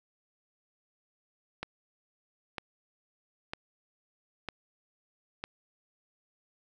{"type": "click train", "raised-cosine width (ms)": 0.3, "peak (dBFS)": -19, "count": 5, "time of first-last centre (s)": [1.63, 5.44], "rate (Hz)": 1.05, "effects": []}